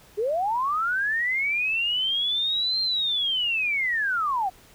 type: linear two-way sweep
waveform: sine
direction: up then down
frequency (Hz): 392.6 to 4190 to 714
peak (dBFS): -22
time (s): 0.17-4.5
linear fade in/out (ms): 20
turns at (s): 2.81
effects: pink hiss -53 dBFS RMS until 4.74 s